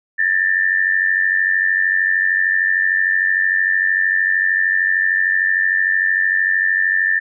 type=tone with amplitude modulation; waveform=sine; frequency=1779 Hz; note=A6; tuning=19 cents sharp; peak=-10 dBFS; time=0.18-7.2 s; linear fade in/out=20 ms; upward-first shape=sine; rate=93.2 Hz; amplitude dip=75%; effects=none